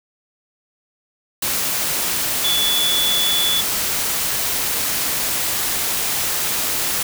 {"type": "tone in noise", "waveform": "sine", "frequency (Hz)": 3441, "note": "A7", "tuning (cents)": -39, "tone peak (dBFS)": -17, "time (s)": [2.44, 3.61], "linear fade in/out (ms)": 5, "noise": "white", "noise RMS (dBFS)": -21, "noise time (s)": [1.42, 7.03], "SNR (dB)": 1, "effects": []}